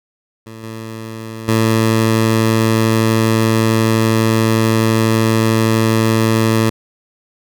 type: tone with level steps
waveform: 15% pulse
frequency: 111.7 Hz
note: A2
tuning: 27 cents sharp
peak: -25 / -20 / -5 dBFS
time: 0.46-6.7 s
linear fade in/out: 10 ms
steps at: 0.63 / 1.48 s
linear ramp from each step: 5 ms
effects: none